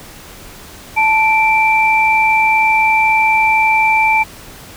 sine tone pair together, 878 / 2344 Hz, A5 / D7, -4 / -4 cents, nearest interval octave + perfect fourth, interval 1700 cents, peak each -12 dBFS, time 0.96-4.24 s, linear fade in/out 20 ms, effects pink hiss -36 dBFS RMS until 4.76 s

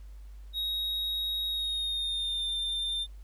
triangle tone with pitch glide, 3782 to 3595 Hz, A#7 to A7, +24 to +36 cents, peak -28 dBFS, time 0.53-3.07 s, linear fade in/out 50 ms, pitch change -88 cents, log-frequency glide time 1.46-2.47 s, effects added 50 Hz sine -43 dBFS peak until 3.23 s + pink hiss -66 dBFS RMS until 3.23 s

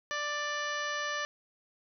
harmonic tone, 589 Hz, D5, 5 cents sharp, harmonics 1 / 2 / 3 / 4 / 5 / 6 / 7 / 8 / 9 / 10, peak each -40 / -37 / -35 / -46 / -43 / -48 / -48 / -49 / -52 / -45 dBFS, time 0.11-1.25 s, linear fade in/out 0 ms, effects none

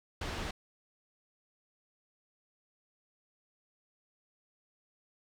pink low-pass noise, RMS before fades -38 dBFS, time 0.21-0.51 s, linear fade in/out 5 ms, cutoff 4700 Hz, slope 12 dB/octave, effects none

